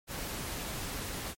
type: noise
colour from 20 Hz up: pink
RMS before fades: -38 dBFS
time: 0.07-1.35 s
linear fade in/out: 50 ms
effects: MP3 64 kbps